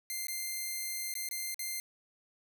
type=tone with dropouts; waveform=5% pulse; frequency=2093 Hz; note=C7; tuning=in tune; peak=-25 dBFS; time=0.1-1.8 s; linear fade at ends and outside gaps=1 ms; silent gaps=0.27-0.283 / 1.14-1.153 / 1.289-1.311 / 1.544-1.593 s; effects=none